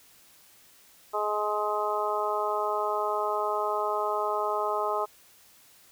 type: harmonic tone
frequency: 210 Hz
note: G#3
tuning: 19 cents sharp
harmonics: 2 / 3 / 4 / 5 / 6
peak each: -32 / -32 / -32 / -32 / -32 dBFS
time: 1.13-5.06 s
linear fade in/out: 20 ms
effects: white hiss -57 dBFS RMS until 5.91 s